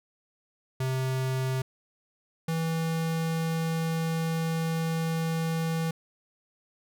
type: tone pair in turn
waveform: square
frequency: 130.81 / 163.2 Hz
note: C3 / E3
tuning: 0 / -17 cents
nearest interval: major third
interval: 383 cents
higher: second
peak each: -27 dBFS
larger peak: neither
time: 0.8-1.62 / 2.48-5.91 s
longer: second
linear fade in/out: 5 ms
effects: none